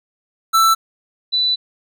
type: tone pair in turn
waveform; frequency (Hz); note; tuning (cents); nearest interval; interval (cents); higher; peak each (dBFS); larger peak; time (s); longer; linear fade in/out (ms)
square / sine; 1328 / 3980; E6 / B7; +12 / +13; octave + perfect fifth; 1901; second; -11 / -14; first; 0.53-0.75 / 1.32-1.56; second; 20
effects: none